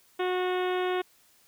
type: harmonic tone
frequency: 365.2 Hz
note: F#4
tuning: 23 cents flat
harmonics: 1 / 2 / 3 / 4 / 5 / 6 / 7 / 8 / 9 / 10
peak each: -27 / -33 / -37 / -39 / -41 / -43 / -44 / -45 / -46 / -47 dBFS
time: 0.19-1.02 s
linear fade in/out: 10 ms
effects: white hiss -62 dBFS RMS until 1.47 s